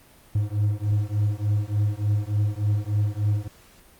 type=beating tone pair; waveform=triangle; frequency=102.4 / 105.8 Hz; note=G#2 / G#2; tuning=-24 / +33 cents; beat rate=3.4 Hz; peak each=-22 dBFS; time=0.35-3.48 s; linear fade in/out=5 ms; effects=pink hiss -53 dBFS RMS until 3.99 s + Opus 32 kbps